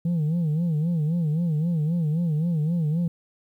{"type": "tone with vibrato", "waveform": "sine", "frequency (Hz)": 161.5, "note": "E3", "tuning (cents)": -35, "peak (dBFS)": -18, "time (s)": [0.05, 3.08], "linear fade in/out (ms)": 5, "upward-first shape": "sine", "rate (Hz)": 3.8, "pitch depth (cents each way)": 140, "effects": ["tanh soft clip ceiling -20 dBFS", "10-bit"]}